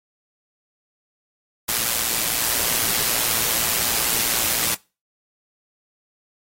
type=noise with amplitude modulation; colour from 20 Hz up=white; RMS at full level=-19 dBFS; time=1.68-4.75 s; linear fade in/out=10 ms; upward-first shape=sine; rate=116 Hz; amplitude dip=55%; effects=noise-tail reverb RT60 0.3 s tail -23 dB re dry + AAC 48 kbps